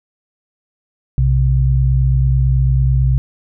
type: tone pair together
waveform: sine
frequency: 61.73 / 130.81 Hz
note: B1 / C3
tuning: 0 / 0 cents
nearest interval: octave + minor second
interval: 1300 cents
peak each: -13 dBFS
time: 1.18-3.18 s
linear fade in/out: 0 ms
effects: none